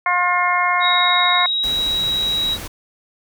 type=harmonic tone; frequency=356.2 Hz; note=F4; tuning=34 cents sharp; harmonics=2 / 3 / 4 / 5 / 6; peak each=-22 / -18 / -25 / -25 / -20 dBFS; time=0.06-1.46 s; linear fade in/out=2 ms
type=tone with pitch glide; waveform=sine; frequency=3794 to 3847 Hz; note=A#7 to B7; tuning=+30 to -46 cents; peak=-17 dBFS; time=0.8-2.58 s; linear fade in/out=50 ms; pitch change=+24 cents; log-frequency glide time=1.37-1.68 s
type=noise; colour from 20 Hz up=pink; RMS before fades=-31 dBFS; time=1.63-2.68 s; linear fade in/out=10 ms
effects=none